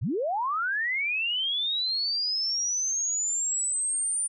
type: linear sweep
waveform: sine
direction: up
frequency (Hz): 74.6 to 9270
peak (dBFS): -25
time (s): 0.01-4.28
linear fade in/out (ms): 20
effects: none